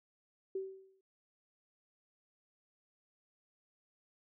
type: tone with exponential decay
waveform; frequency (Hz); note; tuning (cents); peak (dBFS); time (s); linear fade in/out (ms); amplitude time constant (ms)
sine; 383.4; G4; -38; -33; 0.55-1.01; 5; 100
effects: none